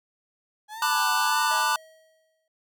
35% pulse tone with vibrato, 830.6 Hz, G#5, in tune, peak -34 dBFS, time 0.68-1.64 s, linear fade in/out 50 ms, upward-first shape triangle, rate 1.7 Hz, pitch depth 200 cents each way
square chord, B minor seventh, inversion third, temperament just, 889 / 987.8 / 1185.3 / 1481.6 Hz, A5 / B5 / D6 / F#6, +18 / 0 / +16 / +2 cents, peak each -28 dBFS, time 0.82-1.76 s, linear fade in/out 2 ms
square tone with exponential decay, 638 Hz, D#5, 43 cents sharp, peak -36 dBFS, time 1.51-2.48 s, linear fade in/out 2 ms, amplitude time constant 210 ms
effects none

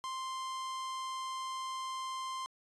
45% pulse tone, 1046.5 Hz, C6, in tune, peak -37 dBFS, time 0.04-2.46 s, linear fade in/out 0 ms, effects resampled to 22050 Hz

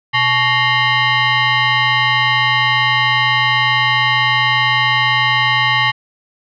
sine tone with frequency modulation, 124.6 Hz, B2, 16 cents sharp, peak -11 dBFS, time 0.13-5.92 s, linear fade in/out 20 ms, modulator 989 Hz, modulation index 2.9, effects none

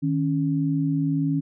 sine tone pair together, 155.57 / 277.2 Hz, D#3 / C#4, 0 / 0 cents, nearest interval minor seventh, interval 1000 cents, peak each -23 dBFS, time 0.02-1.41 s, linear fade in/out 20 ms, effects none

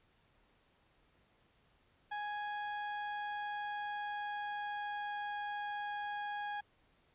30% pulse tone with pitch glide, 830.6 to 825.3 Hz, G#5 to G#5, 0 to -11 cents, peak -35 dBFS, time 2.11-6.61 s, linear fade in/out 10 ms, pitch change -11 cents, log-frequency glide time 2.24-5.25 s, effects pink hiss -71 dBFS RMS until 7.14 s + resampled to 8000 Hz

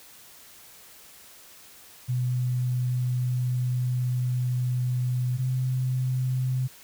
sine tone pair in turn, 125.1 / 128.54 Hz, B2 / C3, +23 / -30 cents, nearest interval unison, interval 47 cents, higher second, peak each -23 dBFS, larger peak neither, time 2.08-5.38 / 5.38-6.68 s, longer first, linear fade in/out 20 ms, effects white hiss -50 dBFS RMS until 6.83 s

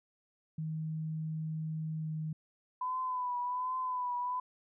sine tone with pitch glide, 157.7 to 156.43 Hz, D#3 to D#3, +24 to +10 cents, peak -34 dBFS, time 0.58-2.33 s, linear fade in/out 5 ms, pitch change -14 cents, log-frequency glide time 1.99-2.09 s
sine tone with vibrato, 1001 Hz, B5, 23 cents sharp, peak -32 dBFS, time 2.81-4.4 s, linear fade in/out 5 ms, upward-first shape triangle, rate 1.3 Hz, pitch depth 49 cents each way
effects none

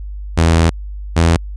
sawtooth tone pair in turn, 82.41 / 83.13 Hz, E2 / E2, 0 / +15 cents, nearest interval unison, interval 15 cents, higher second, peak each -5 dBFS, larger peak neither, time 0.37-0.7 / 1.16-1.37 s, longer first, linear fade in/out 10 ms, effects added 50 Hz sine -24 dBFS peak until 1.56 s + resampled to 22050 Hz

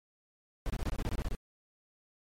brown noise bursts, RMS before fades -32 dBFS, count 11, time 0.66-1.35 s, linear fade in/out 0 ms, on 40 ms, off 25 ms, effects MP3 64 kbps

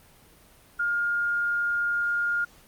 sine tone, 1415 Hz, F6, 22 cents sharp, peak -23 dBFS, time 0.79-2.45 s, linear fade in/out 10 ms, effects pink hiss -55 dBFS RMS until 2.67 s + Opus 32 kbps

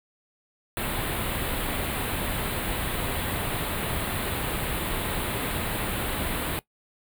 pink band-stop noise, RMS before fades -29 dBFS, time 0.77-6.59 s, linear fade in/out 0 ms, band 4000 to 8600 Hz, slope 48 dB/octave, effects noise-tail reverb RT60 0.1 s tail -19 dB re dry

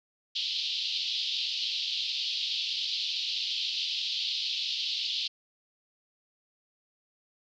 white band-pass noise, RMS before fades -32 dBFS, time 0.35-5.28 s, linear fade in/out 10 ms, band 2900 to 4600 Hz, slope 48 dB/octave, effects none

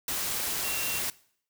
sine tone in noise, 2741 Hz, F7, 33 cents flat, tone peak -35 dBFS, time 0.64-0.99 s, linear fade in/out 2 ms, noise white, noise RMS -31 dBFS, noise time 0.08-1.1 s, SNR -7 dB, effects noise-tail reverb RT60 0.6 s tail -21 dB re dry

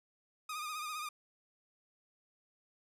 sawtooth tone with vibrato, 1228 Hz, D#6, 23 cents flat, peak -35 dBFS, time 0.49-1.09 s, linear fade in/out 5 ms, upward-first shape sine, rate 15 Hz, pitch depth 52 cents each way, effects resampled to 32000 Hz

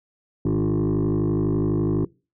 sine tone with frequency modulation, 233.1 Hz, A#3, in tune, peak -16 dBFS, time 0.45-2.05 s, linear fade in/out 5 ms, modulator 52 Hz, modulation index 2.8, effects noise-tail reverb RT60 0.3 s tail -24 dB re dry + tanh soft clip ceiling -18 dBFS

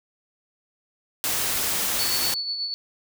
white noise, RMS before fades -25 dBFS, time 1.24-2.34 s, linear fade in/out 0 ms
sine tone with tremolo, 4447 Hz, C#8, 5 cents sharp, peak -24 dBFS, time 1.99-2.74 s, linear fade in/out 0 ms, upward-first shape sine, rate 8.2 Hz, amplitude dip 45%
effects none

